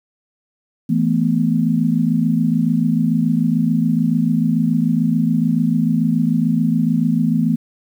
sine chord, E suspended fourth, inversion none, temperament equal, 164.81 / 220 / 246.9 Hz, E3 / A3 / B3, 0 / 0 / 0 cents, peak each -18 dBFS, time 0.89-7.56 s, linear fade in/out 10 ms, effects 8-bit

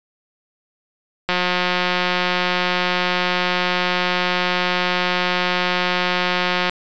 click train, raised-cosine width 0.3 ms, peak -3 dBFS, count 974, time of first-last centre 1.29-6.696 s, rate 180 Hz, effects resampled to 16000 Hz

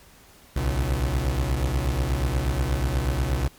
30% pulse beating tone pair, 61 / 69.3 Hz, B1 / C#2, -21 / 0 cents, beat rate 8.3 Hz, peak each -22 dBFS, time 0.56-3.48 s, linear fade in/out 5 ms, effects pink hiss -52 dBFS RMS until 3.58 s + MP3 96 kbps

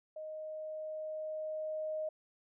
sine tone with level ramp, 622.3 Hz, D#5, in tune, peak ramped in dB -41 to -34 dBFS, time 0.16-2.09 s, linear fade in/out 5 ms, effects none

